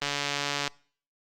click train, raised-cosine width 0.2 ms, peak -11 dBFS, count 95, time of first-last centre 0.02-0.677 s, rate 143 Hz, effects noise-tail reverb RT60 0.5 s tail -24 dB re dry + Opus 32 kbps

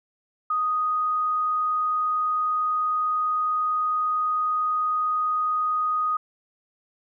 sine tone, 1244.5 Hz, D#6, in tune, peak -21 dBFS, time 0.5-6.17 s, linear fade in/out 5 ms, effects none

